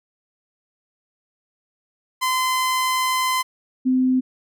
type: tone pair in turn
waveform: sawtooth / sine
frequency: 1028 / 257 Hz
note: C6 / C4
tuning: -31 / -31 cents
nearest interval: 2 octaves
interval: 2400 cents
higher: first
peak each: -15 dBFS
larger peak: neither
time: 2.21-3.43 / 3.85-4.21 s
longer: first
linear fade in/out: 20 ms
effects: none